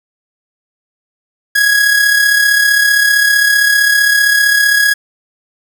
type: tone with amplitude modulation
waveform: 45% pulse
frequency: 1661.2 Hz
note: G#6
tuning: in tune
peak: -6 dBFS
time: 1.55-4.94 s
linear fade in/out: 10 ms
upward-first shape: sine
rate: 35.4 Hz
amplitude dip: 45%
effects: none